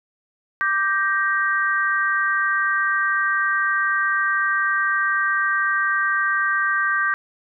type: chord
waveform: sine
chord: G minor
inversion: second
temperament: just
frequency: 1176 / 1568 / 1881.6 Hz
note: D6 / G6 / Bb6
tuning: +2 / 0 / +16 cents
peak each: -23 / -20 / -25 dBFS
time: 0.61-7.14 s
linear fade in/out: 0 ms
effects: none